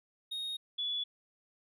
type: tone pair in turn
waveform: triangle / sine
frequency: 3729 / 3424 Hz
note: A#7 / A7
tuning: 0 / -48 cents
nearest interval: minor second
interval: 148 cents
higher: first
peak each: -34 / -32 dBFS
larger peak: second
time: 0.31-0.57 / 0.78-1.04 s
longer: neither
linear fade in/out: 10 ms
effects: none